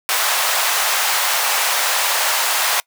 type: high-pass noise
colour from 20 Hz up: pink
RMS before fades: -18 dBFS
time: 0.09-2.8 s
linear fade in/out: 0 ms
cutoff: 710 Hz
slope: 24 dB/octave
effects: noise-tail reverb RT60 0.1 s tail -25 dB re dry